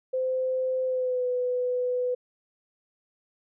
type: tone with pitch glide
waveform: sine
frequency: 516 to 497.6 Hz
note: C5 to B4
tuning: -24 to +13 cents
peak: -24 dBFS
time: 0.13-2.15 s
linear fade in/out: 10 ms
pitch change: -63 cents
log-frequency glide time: 0.85-1.27 s
effects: none